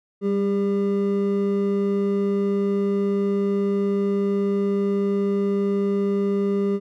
triangle tone pair together, 197.5 / 401.2 Hz, G3 / G4, +13 / +40 cents, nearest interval octave, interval 1227 cents, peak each -20 dBFS, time 0.21-6.8 s, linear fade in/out 50 ms, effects none

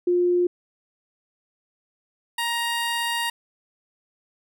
sine / 15% pulse tone pair in turn, 354.3 / 937.7 Hz, F4 / A#5, +25 / +10 cents, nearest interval octave + perfect fourth, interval 1685 cents, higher second, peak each -17 dBFS, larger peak neither, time 0.07-0.47 / 2.38-3.3 s, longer second, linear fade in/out 5 ms, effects none

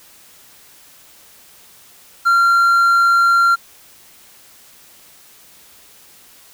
triangle tone, 1379 Hz, F6, 22 cents flat, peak -8 dBFS, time 2.25-3.56 s, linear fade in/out 20 ms, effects white hiss -46 dBFS RMS until 6.53 s

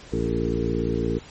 harmonic tone with a mistuned harmonic, 57.2 Hz, A#1, 32 cents flat, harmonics 1 / 2 / 3 / 4 / 5 / 6 / 7 / 8, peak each -30 / -30 / -30 / -30 / -30 / -30 / -30 / -30 dBFS, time 0.12-1.19 s, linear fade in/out 10 ms, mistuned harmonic 7, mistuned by +41 cents, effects pink hiss -45 dBFS RMS until 1.3 s + MP3 32 kbps

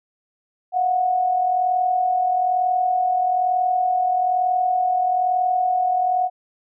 sine tone pair together, 691.9 / 733 Hz, F5 / F#5, -16 / -16 cents, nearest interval minor second, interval 100 cents, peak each -27 / -17 dBFS, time 0.72-6.3 s, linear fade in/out 50 ms, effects none

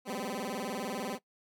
15% pulse tone with vibrato, 224.5 Hz, A3, 35 cents sharp, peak -28 dBFS, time 0.05-1.19 s, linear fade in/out 50 ms, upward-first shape square, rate 20 Hz, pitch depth 230 cents each way, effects noise-tail reverb RT60 0.1 s tail -20 dB re dry

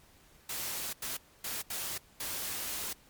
white noise bursts at uneven times, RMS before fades -37 dBFS, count 5, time 0.49-0.93 / 1.02-1.17 / 1.44-1.62 / 1.7-1.98 / 2.2-2.93 s, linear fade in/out 5 ms, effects pink hiss -61 dBFS RMS until 3.09 s + MP3 96 kbps

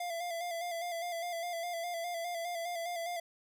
square tone with vibrato, 687 Hz, F5, 29 cents flat, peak -36 dBFS, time 0-3.2 s, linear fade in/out 5 ms, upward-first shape square, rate 4.9 Hz, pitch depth 42 cents each way, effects none

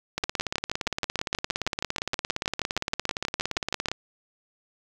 two click trains, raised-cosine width 0.2 ms, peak -9 / -10 dBFS, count 24 / 66, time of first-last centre 0.24-3.885 / 0.18-3.916 s, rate 6.31 / 17.4 Hz, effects 7-bit

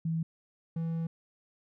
sine / triangle tone pair in turn, 163 / 164.61 Hz, E3 / E3, -19 / -2 cents, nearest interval unison, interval 17 cents, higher second, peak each -28 dBFS, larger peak neither, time 0.05-0.23 / 0.76-1.07 s, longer second, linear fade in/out 5 ms, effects none

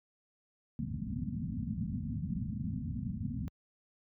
white low-pass noise, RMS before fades -36 dBFS, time 0.79-3.48 s, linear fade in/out 0 ms, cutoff 250 Hz, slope 96 dB/octave, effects high-pass 60 Hz 12 dB/octave

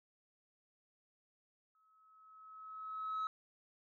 sine tone with exponential growth, 1287 Hz, E6, 42 cents flat, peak -32 dBFS, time 1.75-3.27 s, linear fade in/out 1 ms, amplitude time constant 330 ms, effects tanh soft clip ceiling -34 dBFS

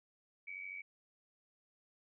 sine tone with amplitude modulation, 2278 Hz, C#7, 47 cents sharp, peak -40 dBFS, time 0.47-0.82 s, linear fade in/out 10 ms, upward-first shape sine, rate 93.1 Hz, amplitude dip 70%, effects none

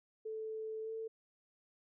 sine tone with pitch glide, 438.7 to 445.9 Hz, A4 to A4, -5 to +23 cents, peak -39 dBFS, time 0.25-1.08 s, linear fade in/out 10 ms, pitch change +28 cents, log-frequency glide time 0.82-0.91 s, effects none

